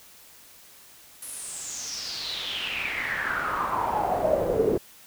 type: noise with band-pass filter sweep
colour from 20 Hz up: brown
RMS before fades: -28 dBFS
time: 1.22-4.78 s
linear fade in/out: 5 ms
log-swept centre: 11000 to 390 Hz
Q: 6.6
effects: white hiss -51 dBFS RMS until 5.06 s